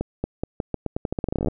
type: accelerating click train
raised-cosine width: 2 ms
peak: -11 dBFS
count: 21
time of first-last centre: 0.01-1.484 s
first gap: 230 ms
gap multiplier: 0.85
effects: none